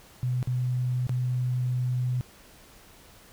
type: tone with dropouts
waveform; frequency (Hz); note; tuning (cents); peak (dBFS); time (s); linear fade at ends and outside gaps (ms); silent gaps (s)
sine; 125.3; B2; +25; -24; 0.23-2.21; 0; 0.428-0.473 / 1.068-1.094
effects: pink hiss -53 dBFS RMS until 3.32 s